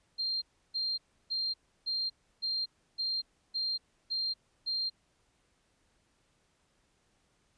sine tone bursts, 4186 Hz, C8, in tune, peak -30 dBFS, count 9, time 0.18-4.9 s, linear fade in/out 20 ms, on 240 ms, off 320 ms, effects pink hiss -72 dBFS RMS until 7.57 s + resampled to 22050 Hz

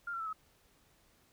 sine tone with pitch steps, 1400 / 1358.6 / 1318.4 / 1279.4 Hz, F6 / F6 / E6 / D#6, +4 / -48 / 0 / +48 cents, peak -36 dBFS, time 0.07-0.33 s, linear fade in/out 5 ms, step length 65 ms, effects pink hiss -68 dBFS RMS until 1.32 s

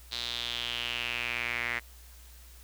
sawtooth tone with band-pass filter sweep, 119.6 Hz, A#2, 45 cents sharp, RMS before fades -34 dBFS, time 0.11-1.8 s, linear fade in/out 20 ms, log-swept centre 4000 to 2000 Hz, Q 5, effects added 60 Hz sine -50 dBFS peak until 2.63 s + white hiss -56 dBFS RMS until 2.63 s

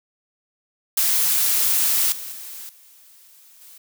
blue noise with level steps, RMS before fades -19 / -33 / -36 / -50 / -45 dBFS, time 0.97-3.78 s, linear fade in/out 5 ms, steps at 2.12 / 2.32 / 2.69 / 3.61 s, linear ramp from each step 2 ms, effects none

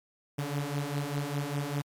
sawtooth beating tone pair, 140.8 / 145.8 Hz, C#3 / D3, +27 / -12 cents, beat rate 5 Hz, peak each -30 / -29 dBFS, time 0.38-1.82 s, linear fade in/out 10 ms, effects MP3 96 kbps

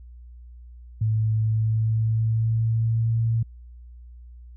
sine tone with pitch glide, 109.6 to 113.99 Hz, A2 to A#2, -6 to -38 cents, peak -19 dBFS, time 1.01-3.43 s, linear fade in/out 5 ms, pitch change +68 cents, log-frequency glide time 1.3-3.16 s, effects added 60 Hz sine -41 dBFS peak until 4.56 s

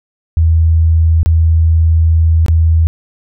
sine tone with dropouts, 81.3 Hz, E2, 23 cents flat, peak -6 dBFS, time 0.37-2.87 s, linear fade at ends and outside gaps 0 ms, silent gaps 1.231-1.26 / 2.462-2.483 s, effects none

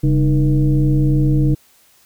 sine tone with frequency modulation, 138.59 Hz, C#3, in tune, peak -11 dBFS, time 0.03-1.55 s, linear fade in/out 10 ms, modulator 170 Hz, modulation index 0.97, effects white hiss -53 dBFS RMS until 2.05 s

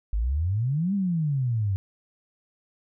sine exponential two-way sweep, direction up then down, 49 to 204.8 to 93.8 Hz, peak -22 dBFS, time 0.13-1.76 s, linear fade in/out 0 ms, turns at 0.94 s, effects none

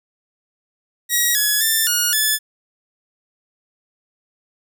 5% pulse tone with pitch steps, 1907 / 1694 / 1779 / 1440 / 1730 Hz, A#6 / G#6 / A6 / F#6 / A6, +39 / +34 / +19 / -47 / -30 cents, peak -5 dBFS, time 1.09-2.39 s, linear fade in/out 50 ms, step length 260 ms, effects none

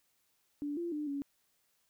sine tone with pitch steps, 290.4 / 343.1 / 298.9 / 281.5 Hz, D4 / F4 / D4 / C#4, -19 / -31 / +31 / +27 cents, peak -34 dBFS, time 0.62-1.22 s, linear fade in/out 0 ms, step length 150 ms, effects white hiss -75 dBFS RMS until 1.89 s

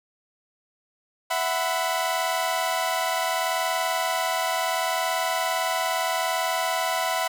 sawtooth chord, E suspended second, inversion none, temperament equal with one note detuned, 659.3 / 740 / 999.2 Hz, E5 / F#5 / B5, 0 / 0 / +20 cents, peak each -24 dBFS, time 1.3-7.28 s, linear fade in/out 10 ms, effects none

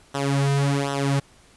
sawtooth tone with flanger, 139.7 Hz, C#3, 14 cents sharp, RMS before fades -22 dBFS, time 0.14-1.2 s, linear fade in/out 10 ms, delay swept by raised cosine 0.43 to 3.63 ms, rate 1.3 Hz, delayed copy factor -0.8, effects pink hiss -54 dBFS RMS until 1.56 s + resampled to 24000 Hz

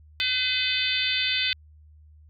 harmonic tone, 508 Hz, B4, 49 cents sharp, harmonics 3 / 4 / 5 / 6 / 7 / 8 / 9, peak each -34 / -31 / -29 / -30 / -27 / -34 / -33 dBFS, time 0.2-1.53 s, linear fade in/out 0 ms, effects added 76 Hz sine -49 dBFS peak until 2.29 s

